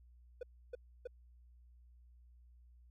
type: tone bursts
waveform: triangle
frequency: 493.9 Hz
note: B4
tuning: in tune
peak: -38 dBFS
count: 3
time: 0.41-1.073 s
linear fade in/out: 5 ms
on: 21 ms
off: 300 ms
effects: added 60 Hz sine -59 dBFS peak until 2.9 s